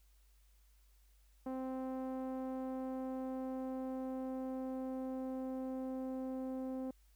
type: tone with low-pass filter sweep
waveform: sawtooth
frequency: 260.7 Hz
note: C4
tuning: 6 cents flat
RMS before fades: -41 dBFS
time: 1.46-6.91 s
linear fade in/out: 5 ms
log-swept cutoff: 810 to 540 Hz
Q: 1.1
effects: added 50 Hz sine -64 dBFS peak until 7.15 s + white hiss -75 dBFS RMS until 7.15 s